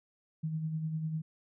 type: tone with tremolo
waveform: sine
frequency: 158.1 Hz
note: D#3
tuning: 28 cents sharp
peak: -30 dBFS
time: 0.43-1.22 s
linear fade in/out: 10 ms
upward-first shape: sine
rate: 10 Hz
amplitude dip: 45%
effects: none